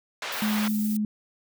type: band-pass noise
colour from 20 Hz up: pink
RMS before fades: -33 dBFS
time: 0.22-0.68 s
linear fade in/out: 2 ms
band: 810 to 4300 Hz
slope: 12 dB/octave
type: noise with tremolo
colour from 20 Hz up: violet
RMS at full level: -35 dBFS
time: 0.32-0.97 s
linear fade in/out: 5 ms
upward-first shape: sine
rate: 19 Hz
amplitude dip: 25%
type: tone with vibrato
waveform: sine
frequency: 212.4 Hz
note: G#3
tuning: 39 cents sharp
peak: -23 dBFS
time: 0.42-1.05 s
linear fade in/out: 2 ms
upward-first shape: triangle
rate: 4.6 Hz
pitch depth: 9 cents each way
effects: none